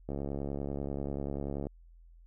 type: click train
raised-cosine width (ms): 2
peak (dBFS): -23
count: 112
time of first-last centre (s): 0.09-1.669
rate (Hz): 70.3
effects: added 42 Hz sine -53 dBFS peak until 2.26 s